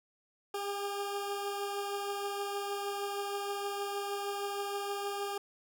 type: beating tone pair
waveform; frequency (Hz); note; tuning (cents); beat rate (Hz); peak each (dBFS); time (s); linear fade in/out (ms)
20% pulse; 402.1 / 408.5; G4 / G#4; +44 / -29; 6.4; -30 / -39; 0.54-5.38; 5
effects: none